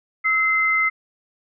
sine tone pair together, 1300 / 2068 Hz, E6 / C7, -24 / -21 cents, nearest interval minor sixth, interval 803 cents, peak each -23 / -17 dBFS, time 0.24-0.9 s, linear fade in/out 20 ms, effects none

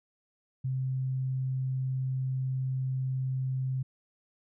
sine tone, 130.81 Hz, C3, in tune, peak -28 dBFS, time 0.64-3.83 s, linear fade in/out 10 ms, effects none

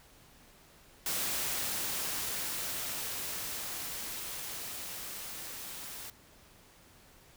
white noise with level ramp, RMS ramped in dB -33 to -44 dBFS, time 1.06-6.1 s, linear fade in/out 2 ms, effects pink hiss -59 dBFS RMS until 7.36 s

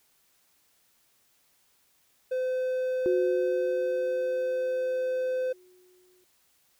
triangle tone, 512 Hz, C5, 38 cents flat, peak -24 dBFS, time 2.31-5.53 s, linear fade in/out 10 ms
sine tone with exponential decay, 364.6 Hz, F#4, 25 cents flat, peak -22 dBFS, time 3.06-6.24 s, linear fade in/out 0 ms, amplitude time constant 690 ms
effects white hiss -67 dBFS RMS until 6.79 s

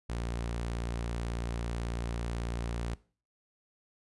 sawtooth tone, 58.2 Hz, A#1, 2 cents flat, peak -29 dBFS, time 0.09-2.95 s, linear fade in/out 10 ms, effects noise-tail reverb RT60 0.4 s tail -20 dB re dry + resampled to 24000 Hz

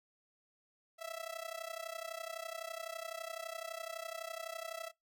sawtooth tone with amplitude modulation, 659.3 Hz, E5, in tune, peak -34 dBFS, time 0.98-4.92 s, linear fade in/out 50 ms, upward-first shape sine, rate 31.9 Hz, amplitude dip 85%, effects noise-tail reverb RT60 0.2 s tail -25 dB re dry

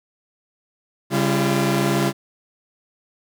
sawtooth tone cluster, 138.6 / 199 / 341 Hz, C#3 / G3 / F4, 0 / +26 / -41 cents, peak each -18 dBFS, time 1.1-2.13 s, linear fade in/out 50 ms, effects none

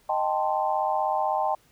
sine chord, A half-diminished seventh, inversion second, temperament equal, 622.3 / 784 / 880 / 1046.5 Hz, Eb5 / G5 / A5 / C6, 0 / 0 / 0 / 0 cents, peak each -29 / -26 / -28 / -31 dBFS, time 0.09-1.55 s, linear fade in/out 5 ms, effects pink hiss -61 dBFS RMS until 1.71 s

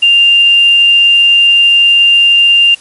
sine tone with quantisation, 2794 Hz, F7, in tune, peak -3 dBFS, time 0.02-2.75 s, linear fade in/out 10 ms, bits 5, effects white hiss -38 dBFS RMS until 2.8 s + MP3 48 kbps

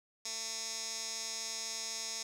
15% pulse tone with band-pass filter, 224 Hz, A3, 31 cents sharp, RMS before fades -40 dBFS, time 0.25-2.23 s, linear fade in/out 5 ms, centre 6000 Hz, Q 3.9, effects 11-bit

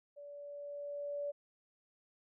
sine tone with level ramp, 576 Hz, D5, 34 cents flat, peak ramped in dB -48 to -35 dBFS, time 0.16-1.32 s, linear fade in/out 20 ms, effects none

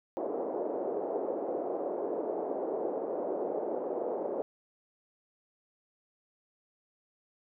pink band-pass noise, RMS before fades -34 dBFS, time 0.17-4.42 s, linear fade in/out 0 ms, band 370 to 630 Hz, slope 24 dB/octave, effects none

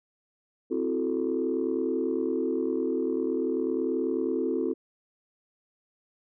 sine chord, F# half-diminished seventh, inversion second, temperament equal, 261.6 / 329.6 / 370 / 440 Hz, C4 / E4 / F#4 / A4, 0 / 0 / 0 / 0 cents, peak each -30 dBFS, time 0.7-4.74 s, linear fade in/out 20 ms, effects tanh soft clip ceiling -17 dBFS

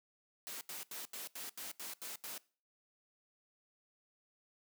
white noise bursts, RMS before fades -45 dBFS, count 9, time 0.47-2.378 s, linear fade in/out 0 ms, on 140 ms, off 81 ms, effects noise-tail reverb RT60 0.4 s tail -22 dB re dry + high-pass 200 Hz 12 dB/octave

